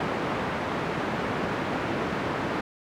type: band-pass noise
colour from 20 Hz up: pink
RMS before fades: -29 dBFS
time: 0-2.61 s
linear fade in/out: 5 ms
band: 160 to 1800 Hz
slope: 12 dB/octave
effects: none

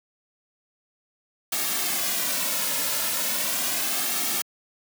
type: noise with flanger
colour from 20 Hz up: white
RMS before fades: -26 dBFS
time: 1.52-4.42 s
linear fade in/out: 5 ms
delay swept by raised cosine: 2 to 2.61 ms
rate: 0.36 Hz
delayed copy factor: -0.6
effects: high-pass 200 Hz 12 dB/octave

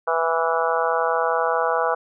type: harmonic tone with a mistuned harmonic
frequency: 164.81 Hz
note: E3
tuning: in tune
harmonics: 3 / 4 / 5 / 6 / 7 / 8 / 9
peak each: -24 / -25 / -26 / -27 / -27 / -28 / -29 dBFS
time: 0.07-1.95 s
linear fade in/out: 10 ms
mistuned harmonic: 9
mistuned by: -23 cents
effects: none

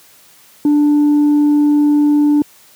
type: tone with tanh clipping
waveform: sine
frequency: 294.2 Hz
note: D4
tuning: 3 cents sharp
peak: -9 dBFS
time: 0.65-2.42 s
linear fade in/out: 2 ms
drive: 1 dB
effects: white hiss -46 dBFS RMS until 2.75 s + high-pass 80 Hz 12 dB/octave

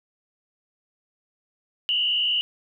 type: tone with frequency modulation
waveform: sine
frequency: 2921 Hz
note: F#7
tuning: 23 cents flat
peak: -20 dBFS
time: 1.89-2.41 s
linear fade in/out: 0 ms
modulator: 65.3 Hz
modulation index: 1.7
effects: none

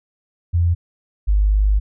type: tone pair in turn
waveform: sine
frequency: 85.9 / 50.84 Hz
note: F2 / G#1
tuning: -28 / -36 cents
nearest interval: major sixth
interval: 908 cents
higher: first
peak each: -13 / -12 dBFS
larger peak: second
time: 0.53-0.75 / 1.27-1.8 s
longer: second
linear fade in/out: 20 ms
effects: none

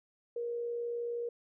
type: tone with amplitude modulation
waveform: sine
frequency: 473.4 Hz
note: A#4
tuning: 27 cents sharp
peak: -32 dBFS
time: 0.36-1.29 s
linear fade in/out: 5 ms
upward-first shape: sine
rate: 59.6 Hz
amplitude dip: 30%
effects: none

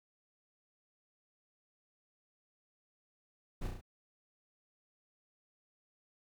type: noise with echo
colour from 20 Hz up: brown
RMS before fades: -38 dBFS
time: 3.61-3.68 s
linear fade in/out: 10 ms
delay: 33 ms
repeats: 4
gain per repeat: -3 dB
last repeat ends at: 3.812 s
effects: none

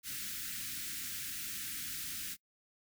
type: band-stop noise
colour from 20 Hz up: white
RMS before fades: -41 dBFS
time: 0.03-2.37 s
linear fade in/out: 50 ms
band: 320 to 1400 Hz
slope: 48 dB/octave
effects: noise-tail reverb RT60 0.1 s tail -25 dB re dry

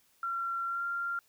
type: tone with pitch glide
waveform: sine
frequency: 1367 to 1386.9 Hz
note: F6 to F6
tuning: -37 to -12 cents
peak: -31 dBFS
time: 0.23-1.19 s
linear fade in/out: 2 ms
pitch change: +25 cents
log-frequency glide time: 0.66-0.84 s
effects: white hiss -68 dBFS RMS until 1.28 s

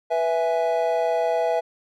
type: chord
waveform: triangle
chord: E major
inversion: second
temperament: equal with one note detuned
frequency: 492.2 / 659.3 / 830.6 Hz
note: B4 / E5 / G#5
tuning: -6 / 0 / 0 cents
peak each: -23 / -20 / -25 dBFS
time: 0.1-1.61 s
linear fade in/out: 20 ms
effects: none

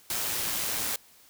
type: noise with amplitude modulation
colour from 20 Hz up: white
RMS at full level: -29 dBFS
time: 0.1-0.96 s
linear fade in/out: 2 ms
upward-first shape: sine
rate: 114 Hz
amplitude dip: 30%
effects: white hiss -57 dBFS RMS until 1.29 s

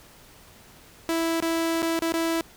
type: tone with dropouts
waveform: sawtooth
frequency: 329.6 Hz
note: E4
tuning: in tune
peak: -19 dBFS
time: 1.09-2.41 s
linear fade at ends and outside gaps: 0 ms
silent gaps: 1.403-1.425 / 1.82-1.827 / 1.991-2.021 / 2.122-2.139 s
effects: pink hiss -51 dBFS RMS until 2.56 s

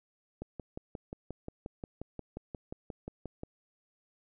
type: click train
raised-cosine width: 2 ms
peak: -26 dBFS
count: 18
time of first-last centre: 0.42-3.434 s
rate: 5.64 Hz
effects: none

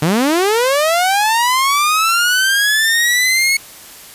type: linear sweep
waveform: sawtooth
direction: up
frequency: 142.7 to 2200 Hz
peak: -8 dBFS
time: 0.02-3.57 s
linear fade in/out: 5 ms
effects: white hiss -37 dBFS RMS until 4.14 s + resampled to 32000 Hz

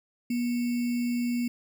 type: tone with sample-and-hold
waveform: sine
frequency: 240.9 Hz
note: B3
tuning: 43 cents flat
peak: -25 dBFS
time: 0.3-1.48 s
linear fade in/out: 5 ms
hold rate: 2450 Hz
effects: none

